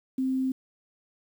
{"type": "tone with quantisation", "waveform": "sine", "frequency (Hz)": 261.6, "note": "C4", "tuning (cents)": 0, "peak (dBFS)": -24, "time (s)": [0.18, 0.52], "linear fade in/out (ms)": 5, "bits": 9, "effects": []}